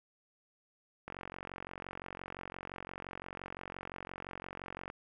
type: click train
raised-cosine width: 0.5 ms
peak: -27 dBFS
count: 176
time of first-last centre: 1.08-4.901 s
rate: 45.8 Hz
effects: none